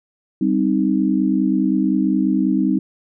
sine chord, C minor, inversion second, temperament equal, 196 / 261.6 / 311.1 Hz, G3 / C4 / Eb4, 0 / 0 / 0 cents, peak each -19 dBFS, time 0.41-2.79 s, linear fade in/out 5 ms, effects none

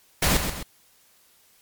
pink noise with echo, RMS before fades -20 dBFS, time 0.22-0.37 s, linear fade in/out 5 ms, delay 130 ms, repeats 2, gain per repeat -7 dB, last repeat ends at 0.63 s, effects white hiss -59 dBFS RMS until 1.61 s + MP3 96 kbps

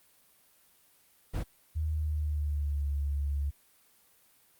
brown noise, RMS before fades -32 dBFS, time 1.33-1.44 s, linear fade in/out 20 ms
sine tone with pitch glide, 78 to 71.11 Hz, D#2 to C#2, +5 to +45 cents, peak -28 dBFS, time 1.75-3.51 s, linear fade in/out 20 ms, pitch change -160 cents, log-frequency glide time 1.86-2.87 s
effects white hiss -64 dBFS RMS until 4.59 s + Opus 32 kbps

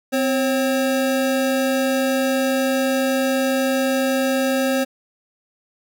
square tone pair together, 259 / 541 Hz, C4 / C#5, -17 / -42 cents, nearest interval octave + minor second, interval 1275 cents, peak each -21 dBFS, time 0.12-4.85 s, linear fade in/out 20 ms, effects none

